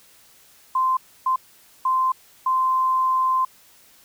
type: tone bursts at uneven times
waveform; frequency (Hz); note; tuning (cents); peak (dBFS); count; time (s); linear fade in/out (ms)
sine; 1039; C6; -12; -17; 4; 0.75-0.97 / 1.26-1.36 / 1.85-2.12 / 2.46-3.45; 5
effects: white hiss -53 dBFS RMS until 4.04 s